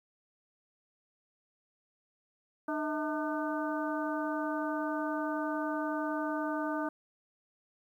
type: harmonic tone with a mistuned harmonic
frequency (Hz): 301.8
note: D4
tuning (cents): +47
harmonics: 1 / 2 / 3 / 4 / 5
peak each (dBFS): -34 / -37 / -39 / -40 / -41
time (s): 2.68-6.89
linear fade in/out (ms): 5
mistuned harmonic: 2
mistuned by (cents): +90
effects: 11-bit